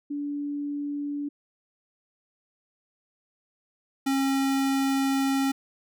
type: tone pair in turn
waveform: sine / square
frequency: 288.7 / 271.3 Hz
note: D4 / C#4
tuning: -30 / -37 cents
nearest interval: minor second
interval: 107 cents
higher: first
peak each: -28 / -23 dBFS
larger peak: second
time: 0.1-1.29 / 4.06-5.52 s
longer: second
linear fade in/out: 10 ms
effects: none